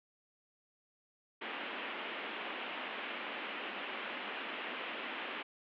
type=band-pass noise; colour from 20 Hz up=white; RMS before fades=-42 dBFS; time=1.41-5.43 s; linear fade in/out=10 ms; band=210 to 3100 Hz; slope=48 dB/octave; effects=none